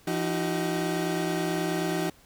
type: tone cluster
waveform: 30% pulse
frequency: 170 / 310.8 / 378.8 Hz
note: F3 / D#4 / F#4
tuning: -46 / -2 / +41 cents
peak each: -28 dBFS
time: 0.07-2.1 s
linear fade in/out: 5 ms
effects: pink hiss -57 dBFS RMS until 2.25 s